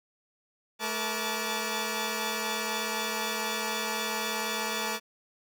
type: tone cluster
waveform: 10% pulse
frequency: 218.3 / 476 / 869 / 1160 Hz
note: A3 / A#4 / A5 / D6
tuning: -13 / +36 / -22 / -22 cents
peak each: -27 dBFS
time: 0.79-5 s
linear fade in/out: 50 ms
effects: none

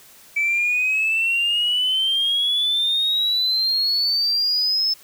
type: exponential sweep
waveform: sine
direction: up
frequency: 2301 to 5260 Hz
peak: -16 dBFS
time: 0.36-4.94 s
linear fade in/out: 10 ms
effects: tanh soft clip ceiling -14 dBFS + white hiss -48 dBFS RMS until 5.03 s

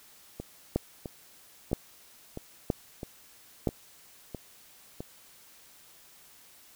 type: two click trains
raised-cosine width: 2 ms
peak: -12 / -23 dBFS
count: 4 / 8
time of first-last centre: 0.76-3.673 / 0.4-5.005 s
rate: 1.03 / 1.52 Hz
effects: white hiss -56 dBFS RMS until 6.75 s

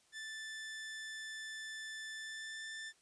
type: tone with pitch glide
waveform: sawtooth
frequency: 1760 to 1773.3 Hz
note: A6 to A6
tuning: 0 to +13 cents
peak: -40 dBFS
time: 0.12-2.93 s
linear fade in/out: 50 ms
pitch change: +13 cents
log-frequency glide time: 2.11-2.67 s
effects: white hiss -70 dBFS RMS until 3.01 s + resampled to 22050 Hz

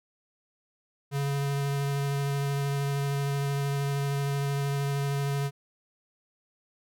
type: tone with vibrato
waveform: square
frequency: 140.4 Hz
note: C#3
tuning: 22 cents sharp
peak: -27 dBFS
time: 1.11-5.51 s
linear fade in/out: 50 ms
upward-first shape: triangle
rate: 13 Hz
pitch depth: 13 cents each way
effects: none

